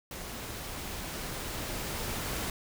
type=noise with level ramp; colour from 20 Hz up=pink; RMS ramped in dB=-41 to -34 dBFS; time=0.11-2.5 s; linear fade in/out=2 ms; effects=none